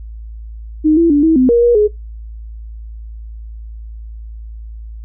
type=tone with pitch steps; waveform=sine; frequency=308.9 / 335.2 / 290 / 322.2 / 256.4 / 472.7 / 477.8 / 419.9 Hz; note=D#4 / E4 / D4 / E4 / C4 / A#4 / A#4 / G#4; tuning=-12 / +29 / -22 / -39 / -35 / +24 / +43 / +19 cents; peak=-7 dBFS; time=0.84-1.88 s; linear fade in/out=20 ms; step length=130 ms; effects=noise-tail reverb RT60 0.2 s tail -23 dB re dry + added 55 Hz sine -27 dBFS peak until 5.04 s